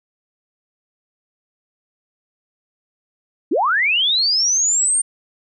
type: linear sweep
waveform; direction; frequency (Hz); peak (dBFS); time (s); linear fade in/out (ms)
sine; up; 239.8 to 8880; -14; 3.51-5.02; 10
effects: none